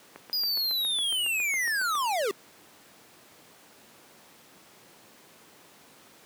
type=click train; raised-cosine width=0.5 ms; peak=-27 dBFS; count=14; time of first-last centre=0.16-1.953 s; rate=7.25 Hz
type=linear sweep; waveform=square; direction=down; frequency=4978 to 370 Hz; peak=-26 dBFS; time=0.33-2.31 s; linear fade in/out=0 ms
effects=pink hiss -54 dBFS RMS until 6.25 s + high-pass 200 Hz 12 dB/octave